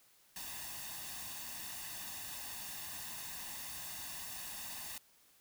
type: noise with comb filter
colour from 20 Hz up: white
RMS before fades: -45 dBFS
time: 0.36-4.98 s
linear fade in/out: 2 ms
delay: 1.1 ms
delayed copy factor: +0.65
effects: white hiss -67 dBFS RMS until 5.4 s